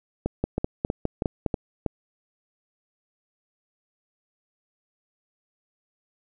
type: two click trains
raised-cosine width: 2 ms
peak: -11 / -10 dBFS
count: 6 / 6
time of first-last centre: 0.26-1.863 / 0.44-1.462 s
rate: 3.12 / 4.89 Hz
effects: none